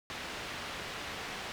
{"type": "low-pass noise", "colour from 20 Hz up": "white", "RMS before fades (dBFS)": -41, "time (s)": [0.1, 1.52], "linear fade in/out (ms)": 0, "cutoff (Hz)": 2900, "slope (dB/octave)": 12, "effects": []}